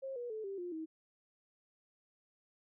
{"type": "tone with pitch steps", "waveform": "sine", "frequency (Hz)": [536, 483.1, 435.4, 392.4, 353.6, 318.7], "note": ["C5", "B4", "A4", "G4", "F4", "D#4"], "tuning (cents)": [42, -38, -18, 2, 22, 42], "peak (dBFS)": -39, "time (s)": [0.02, 0.86], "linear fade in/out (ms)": 20, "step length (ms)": 140, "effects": []}